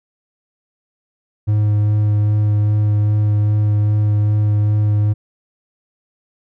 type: tone with vibrato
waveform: triangle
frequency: 105 Hz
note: G#2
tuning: 19 cents sharp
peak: -10 dBFS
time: 1.47-5.14 s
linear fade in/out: 20 ms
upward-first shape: sine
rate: 2.5 Hz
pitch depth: 11 cents each way
effects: none